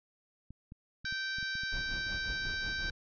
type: clicks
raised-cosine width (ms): 5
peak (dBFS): -35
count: 8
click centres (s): 0.506 / 0.721 / 1.046 / 1.125 / 1.385 / 1.428 / 1.554 / 1.635
type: harmonic tone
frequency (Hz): 778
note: G5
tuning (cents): -13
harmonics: 2 / 3 / 4 / 5 / 6 / 7 / 8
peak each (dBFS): -35 / -48 / -51 / -42 / -45 / -47 / -56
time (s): 1.05-2.9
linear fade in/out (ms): 2
type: noise with tremolo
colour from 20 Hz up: brown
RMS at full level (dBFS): -40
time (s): 1.72-2.91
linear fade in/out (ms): 5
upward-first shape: sine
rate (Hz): 5.5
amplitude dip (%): 65
effects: resampled to 16000 Hz